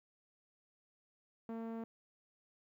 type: tone with low-pass filter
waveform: sawtooth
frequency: 227.1 Hz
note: A#3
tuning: 45 cents flat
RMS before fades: -43 dBFS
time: 1.49-1.84 s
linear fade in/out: 2 ms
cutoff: 1000 Hz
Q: 0.63
effects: 13-bit